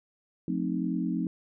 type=chord; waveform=sine; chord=F dominant seventh; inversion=none; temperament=equal with one note detuned; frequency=179.11 / 220 / 261.6 / 311.1 Hz; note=F3 / A3 / C4 / Eb4; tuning=+44 / 0 / 0 / 0 cents; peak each=-31 / -34 / -32 / -33 dBFS; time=0.48-1.27 s; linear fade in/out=2 ms; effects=none